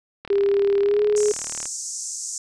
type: click train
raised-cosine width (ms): 0.3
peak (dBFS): -19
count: 54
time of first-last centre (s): 0.25-1.656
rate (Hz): 37.7
type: tone with pitch glide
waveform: sine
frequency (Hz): 400 to 418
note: G4 to G#4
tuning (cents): +35 to +11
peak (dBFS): -16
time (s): 0.3-1.32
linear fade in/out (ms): 5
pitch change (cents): +76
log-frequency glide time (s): 0.8-1.03
type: band-pass noise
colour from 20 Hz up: pink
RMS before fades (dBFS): -31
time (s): 1.16-2.38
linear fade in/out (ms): 2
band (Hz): 6000 to 8100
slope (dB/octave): 48
effects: none